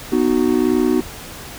triangle chord, B major, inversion none, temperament just, 246.9 / 308.7 / 370.4 Hz, B3 / D#4 / F#4, 0 / -14 / +2 cents, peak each -16 dBFS, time 0.12-1.01 s, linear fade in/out 5 ms, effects pink hiss -34 dBFS RMS until 1.58 s

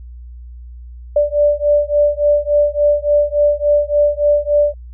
sine beating tone pair, 585 / 588.5 Hz, D5 / D5, -7 / +3 cents, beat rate 3.5 Hz, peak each -14 dBFS, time 1.16-4.74 s, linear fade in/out 5 ms, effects added 60 Hz sine -31 dBFS peak until 4.93 s

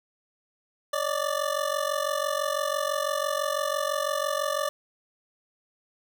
25% pulse ring-modulated tone, 587.3 Hz, D5, in tune, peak -19 dBFS, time 0.93-4.69 s, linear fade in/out 0 ms, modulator 23 Hz, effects none

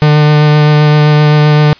45% pulse tone with vibrato, 150 Hz, D3, 37 cents sharp, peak -4 dBFS, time 0.02-1.73 s, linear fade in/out 0 ms, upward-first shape sine, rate 7.7 Hz, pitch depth 11 cents each way, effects white hiss -38 dBFS RMS until 1.79 s + resampled to 11025 Hz

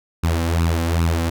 sawtooth tone with flanger, 83.3 Hz, E2, 19 cents sharp, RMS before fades -19 dBFS, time 0.23-1.3 s, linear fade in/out 10 ms, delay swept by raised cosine 0.75 to 3.85 ms, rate 2.5 Hz, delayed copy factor +0.7, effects none

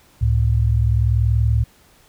sine tone pair together, 69.3 / 110 Hz, C#2 / A2, 0 / 0 cents, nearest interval minor sixth, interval 800 cents, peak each -17 / -16 dBFS, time 0.21-1.64 s, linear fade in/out 10 ms, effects pink hiss -53 dBFS RMS until 2.08 s

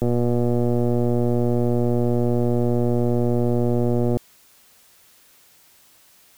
click train, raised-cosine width 2 ms, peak -9 dBFS, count 499, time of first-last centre 0.02-4.17 s, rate 120 Hz, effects white hiss -54 dBFS RMS until 6.37 s

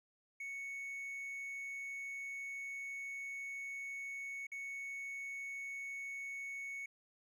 triangle tone with dropouts, 2217 Hz, C#7, in tune, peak -40 dBFS, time 0.4-6.86 s, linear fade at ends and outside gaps 5 ms, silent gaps 4.469-4.517 s, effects none

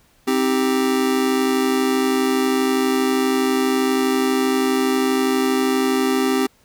square chord, C minor, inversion none, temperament just, 261.6 / 314 / 392.4 Hz, C4 / Eb4 / G4, 0 / +16 / +2 cents, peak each -20 / -26 / -21 dBFS, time 0.27-6.47 s, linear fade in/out 10 ms, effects pink hiss -57 dBFS RMS until 6.64 s

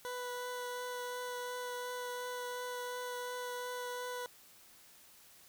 20% pulse tone with vibrato, 493.9 Hz, B4, in tune, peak -34 dBFS, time 0.05-4.26 s, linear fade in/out 0 ms, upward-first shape triangle, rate 2.8 Hz, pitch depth 10 cents each way, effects white hiss -60 dBFS RMS until 5.48 s

